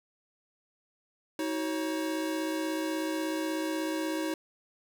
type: tone cluster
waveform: square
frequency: 317 / 373.4 / 551 Hz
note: D#4 / F#4 / C#5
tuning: +32 / +16 / -11 cents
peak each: -32 / -39 / -38 dBFS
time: 1.39-4.34 s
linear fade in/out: 2 ms
effects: none